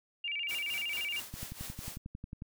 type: tone with vibrato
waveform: sine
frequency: 2545 Hz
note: D#7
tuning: 39 cents sharp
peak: -33 dBFS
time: 0.24-1.2 s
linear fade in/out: 5 ms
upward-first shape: square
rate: 13 Hz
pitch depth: 170 cents each way
type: noise with tremolo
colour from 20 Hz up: white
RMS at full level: -42 dBFS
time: 0.48-1.98 s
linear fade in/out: 20 ms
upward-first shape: triangle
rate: 4.5 Hz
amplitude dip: 80%
type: click train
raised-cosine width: 5 ms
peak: -29 dBFS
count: 13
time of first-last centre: 1.34-2.421 s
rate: 11.1 Hz
effects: none